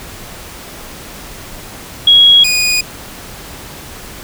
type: tone pair in turn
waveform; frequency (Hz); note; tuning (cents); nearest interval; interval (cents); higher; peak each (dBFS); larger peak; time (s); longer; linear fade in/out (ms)
sine / 20% pulse; 3314 / 2470; G#7 / D#7; -4 / -13; perfect fourth; 509; first; -3 / -6; first; 2.07-2.44 / 2.44-2.81; neither; 5
effects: pink hiss -31 dBFS RMS until 4.23 s